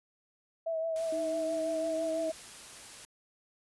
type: tone with vibrato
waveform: sine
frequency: 650 Hz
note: E5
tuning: 24 cents flat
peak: -30 dBFS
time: 0.66-2.32 s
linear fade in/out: 10 ms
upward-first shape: triangle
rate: 6 Hz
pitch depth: 36 cents each way
type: noise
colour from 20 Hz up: white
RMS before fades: -48 dBFS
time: 0.96-3.05 s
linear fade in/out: 0 ms
type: tone with pitch glide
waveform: sine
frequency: 313.7 to 316.8 Hz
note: D#4 to D#4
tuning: +14 to +31 cents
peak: -37 dBFS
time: 1.12-2.3 s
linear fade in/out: 5 ms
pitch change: +17 cents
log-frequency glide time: 1.78-2.06 s
effects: resampled to 24000 Hz